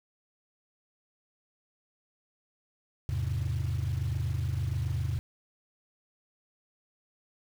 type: chord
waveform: sine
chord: E augmented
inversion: none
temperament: equal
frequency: 82.41 / 103.83 / 130.81 Hz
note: E2 / G#2 / B#2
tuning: 0 / 0 / 0 cents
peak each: -31 dBFS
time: 3.09-5.19 s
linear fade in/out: 0 ms
effects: tanh soft clip ceiling -23 dBFS + 8-bit